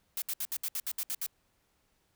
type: noise bursts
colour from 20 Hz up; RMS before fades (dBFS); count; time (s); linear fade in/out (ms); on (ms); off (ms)
blue; -34; 10; 0.17-1.264; 2; 50; 66
effects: pink hiss -73 dBFS RMS until 2.15 s